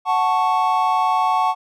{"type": "chord", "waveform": "triangle", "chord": "F# minor", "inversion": "none", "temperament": "equal", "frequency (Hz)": [740, 880, 1108.7], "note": ["F#5", "A5", "C#6"], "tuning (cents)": [0, 0, 0], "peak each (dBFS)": -18, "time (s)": [0.05, 1.55], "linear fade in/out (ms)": 50, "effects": []}